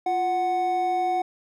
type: tone pair together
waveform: triangle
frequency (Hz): 349.2 / 740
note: F4 / F#5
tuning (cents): 0 / 0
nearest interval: octave + minor second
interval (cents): 1300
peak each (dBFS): -28 / -20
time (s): 0.06-1.22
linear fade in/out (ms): 5
effects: none

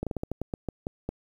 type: slowing click train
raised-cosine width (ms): 2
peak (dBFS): -17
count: 11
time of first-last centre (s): 0.03-1.09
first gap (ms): 37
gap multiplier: 1.22
effects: 9-bit

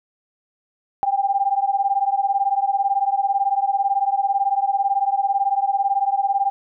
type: beating tone pair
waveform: sine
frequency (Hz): 784 / 802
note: G5 / G5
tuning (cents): 0 / +39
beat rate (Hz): 18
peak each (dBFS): -20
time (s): 1.03-6.5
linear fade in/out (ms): 0
effects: none

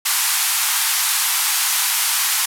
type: band-pass noise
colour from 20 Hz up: white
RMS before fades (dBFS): -19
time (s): 0.05-2.46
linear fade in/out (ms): 10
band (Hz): 810 to 14000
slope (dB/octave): 48
effects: none

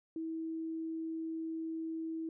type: tone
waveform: sine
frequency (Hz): 323.8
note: E4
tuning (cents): -31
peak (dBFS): -36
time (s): 0.16-2.29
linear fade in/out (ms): 2
effects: none

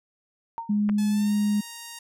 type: tone with exponential decay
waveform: sine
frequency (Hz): 919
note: A#5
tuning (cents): -25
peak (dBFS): -26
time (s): 0.58-0.8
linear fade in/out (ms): 0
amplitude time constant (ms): 47
type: tone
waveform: sine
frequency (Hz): 207.7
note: G#3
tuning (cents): 0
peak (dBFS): -20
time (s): 0.69-1.61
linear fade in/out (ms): 10
type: clicks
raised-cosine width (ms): 0.5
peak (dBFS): -21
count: 2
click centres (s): 0.891 / 0.896
type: tone with pitch glide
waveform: 5% pulse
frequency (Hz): 861 to 933.5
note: A5 to A#5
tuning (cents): -38 to +2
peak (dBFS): -26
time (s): 0.98-1.99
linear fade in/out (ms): 5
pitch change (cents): +140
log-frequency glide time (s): 1.09-1.34
effects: none

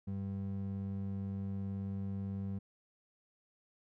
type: ring-modulated tone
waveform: triangle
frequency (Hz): 146.83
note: D3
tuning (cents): 0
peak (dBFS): -31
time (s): 0.07-2.59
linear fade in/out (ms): 10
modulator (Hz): 49
effects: none

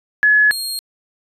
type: tone pair in turn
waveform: sine / sawtooth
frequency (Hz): 1700 / 4243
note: G#6 / C8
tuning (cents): +40 / +23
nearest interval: octave + major third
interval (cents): 1583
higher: second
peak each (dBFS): -9 / -19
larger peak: first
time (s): 0.23-0.51 / 0.51-0.79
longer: neither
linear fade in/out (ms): 0
effects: resampled to 32000 Hz

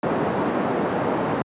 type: band-pass noise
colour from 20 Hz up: pink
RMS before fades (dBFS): -23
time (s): 0.03-1.42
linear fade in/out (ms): 2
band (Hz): 200 to 980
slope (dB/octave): 12
effects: high-pass 100 Hz 12 dB/octave + resampled to 8000 Hz

